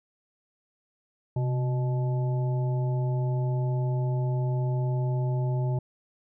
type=harmonic tone with a mistuned harmonic; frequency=123.47 Hz; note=B2; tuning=in tune; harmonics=1 / 3 / 5 / 7; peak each=-24 / -37 / -39 / -41 dBFS; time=1.36-5.79 s; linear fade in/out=5 ms; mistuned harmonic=1; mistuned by=+84 cents; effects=none